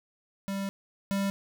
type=tone pair in turn; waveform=square; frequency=196.5 / 197.38 Hz; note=G3 / G3; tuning=+4 / +12 cents; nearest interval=unison; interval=8 cents; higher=second; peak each=-31 / -27 dBFS; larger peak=second; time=0.48-0.69 / 1.11-1.3 s; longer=first; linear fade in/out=0 ms; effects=none